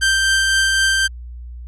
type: tone with tremolo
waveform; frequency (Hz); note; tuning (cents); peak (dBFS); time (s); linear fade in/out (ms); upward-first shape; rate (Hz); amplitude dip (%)
sawtooth; 1568; G6; 0; -9; 0.01-1.08; 20; triangle; 3.9; 25
effects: added 60 Hz sine -30 dBFS peak until 1.67 s + resampled to 24000 Hz